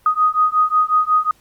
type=beating tone pair; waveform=sine; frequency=1244.5 / 1250 Hz; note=D#6 / D#6; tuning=0 / +8 cents; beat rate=5.5 Hz; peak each=-16 dBFS; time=0.06-1.31 s; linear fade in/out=2 ms; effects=pink hiss -55 dBFS RMS until 1.4 s + Opus 24 kbps